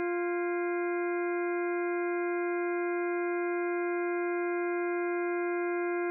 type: harmonic tone with a mistuned harmonic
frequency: 349.2 Hz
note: F4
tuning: in tune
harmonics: 1 / 2 / 3 / 4 / 5 / 6 / 7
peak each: -29 / -39 / -43 / -43 / -43 / -43 / -48 dBFS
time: 0-6.1 s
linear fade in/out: 0 ms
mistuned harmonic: 5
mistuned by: -110 cents
effects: none